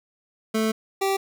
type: tone pair in turn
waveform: 25% pulse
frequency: 220 / 389.3 Hz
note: A3 / G4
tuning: 0 / -12 cents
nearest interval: minor seventh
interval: 988 cents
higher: second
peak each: -17 dBFS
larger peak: neither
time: 0.54-0.72 / 1.01-1.17 s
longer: first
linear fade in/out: 10 ms
effects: none